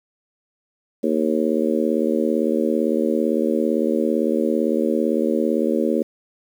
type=harmonic tone; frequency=77.78 Hz; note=D#2; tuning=in tune; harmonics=3 / 4 / 5 / 6 / 7; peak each=-22 / -23 / -24 / -25 / -25 dBFS; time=1.03-6.03 s; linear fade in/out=10 ms; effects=8-bit